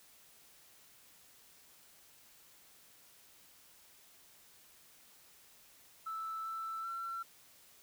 sine tone with pitch steps, 1317 / 1326 / 1353 Hz, E6 / E6 / E6, -2 / +10 / +45 cents, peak -37 dBFS, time 6.06-7.23 s, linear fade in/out 10 ms, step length 390 ms, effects tanh soft clip ceiling -34 dBFS + white hiss -62 dBFS RMS until 7.82 s

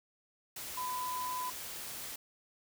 sine tone in noise, 1003 Hz, B5, 26 cents sharp, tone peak -35 dBFS, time 0.77-1.5 s, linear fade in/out 5 ms, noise white, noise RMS -43 dBFS, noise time 0.56-2.16 s, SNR +5 dB, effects none

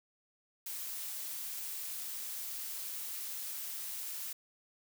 blue noise, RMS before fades -41 dBFS, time 0.66-4.33 s, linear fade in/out 5 ms, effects none

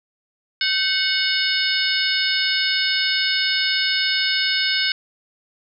harmonic tone with a mistuned harmonic, 733 Hz, F#5, 16 cents flat, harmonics 2 / 3 / 4 / 5 / 6 / 7, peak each -25 / -25 / -25 / -25 / -25 / -25 dBFS, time 0.61-4.92 s, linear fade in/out 2 ms, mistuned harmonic 2, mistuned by +77 cents, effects none

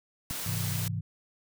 white noise, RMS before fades -36 dBFS, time 0.3-0.88 s, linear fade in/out 2 ms
click, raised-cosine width 5 ms, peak -25 dBFS, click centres 0.31 s
sine chord, Ab augmented, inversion none, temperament equal, 103.83 / 130.81 / 164.81 Hz, Ab2 / C3 / E3, 0 / 0 / 0 cents, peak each -32 / -36 / -35 dBFS, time 0.46-1.01 s, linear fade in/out 5 ms
effects none

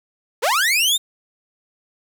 sawtooth linear sweep, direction up, 396 to 3729 Hz, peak -12 dBFS, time 0.42-0.98 s, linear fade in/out 20 ms, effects 8-bit

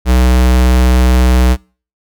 square tone, 62.6 Hz, B1, 24 cents sharp, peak -7 dBFS, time 0.05-1.57 s, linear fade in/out 50 ms, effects noise-tail reverb RT60 0.4 s tail -26 dB re dry

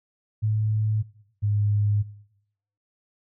sine tone pair in turn, 107.8 / 103.56 Hz, A2 / G#2, -35 / -4 cents, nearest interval minor second, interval 69 cents, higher first, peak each -20 dBFS, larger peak neither, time 0.42-1.03 / 1.42-2.03 s, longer neither, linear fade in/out 20 ms, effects noise-tail reverb RT60 0.8 s tail -20 dB re dry

